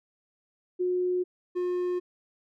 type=tone pair in turn; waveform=sine / triangle; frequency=361.9 / 358.4 Hz; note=F#4 / F4; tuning=-38 / +45 cents; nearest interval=unison; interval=17 cents; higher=first; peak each=-24 dBFS; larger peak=neither; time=0.79-1.24 / 1.55-2 s; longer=neither; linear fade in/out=20 ms; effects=none